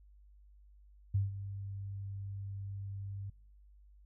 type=tone with ADSR envelope; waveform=sine; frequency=98.8 Hz; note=G2; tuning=14 cents sharp; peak=-26 dBFS; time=1.14-3.3 s; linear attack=9 ms; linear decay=160 ms; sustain=-13 dB; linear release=5 ms; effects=noise-tail reverb RT60 0.5 s tail -25 dB re dry + added 50 Hz sine -57 dBFS peak until 4.05 s